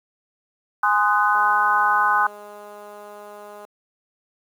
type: chord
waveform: sine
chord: Ab dominant seventh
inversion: none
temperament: just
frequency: 830.6 / 1038.3 / 1245.9 / 1495.1 Hz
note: Ab5 / C6 / Eb6 / Gb6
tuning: 0 / -14 / +2 / +18 cents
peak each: -21 dBFS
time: 0.83-2.27 s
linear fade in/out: 5 ms
type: click train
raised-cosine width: 1 ms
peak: -26 dBFS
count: 477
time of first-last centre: 1.35-3.65 s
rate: 207 Hz
effects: high-pass 400 Hz 12 dB/octave + 8-bit